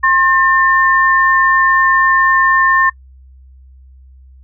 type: tone pair together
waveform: sine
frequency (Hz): 1068.2 / 1798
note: C6 / A6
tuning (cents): +36 / +37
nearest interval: major sixth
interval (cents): 901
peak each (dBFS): -11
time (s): 0.03-2.9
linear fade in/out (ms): 10
effects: noise-tail reverb RT60 0.1 s tail -26 dB re dry + added 65 Hz sine -38 dBFS peak until 4.43 s